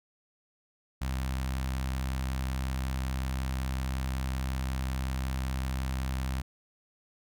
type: tone with notch filter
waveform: sawtooth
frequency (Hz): 65.41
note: C2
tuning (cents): 0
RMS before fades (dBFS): -32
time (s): 1.01-6.42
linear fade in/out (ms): 10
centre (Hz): 420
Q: 0.84
effects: none